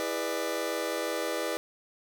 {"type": "chord", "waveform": "sawtooth", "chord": "E dominant seventh", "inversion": "none", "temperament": "just", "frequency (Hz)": [329.6, 412, 494.4, 593.3], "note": ["E4", "G#4", "B4", "D5"], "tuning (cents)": [0, -14, 2, 18], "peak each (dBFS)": [-32, -33, -30, -30], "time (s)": [0, 1.57], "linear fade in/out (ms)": 0, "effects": []}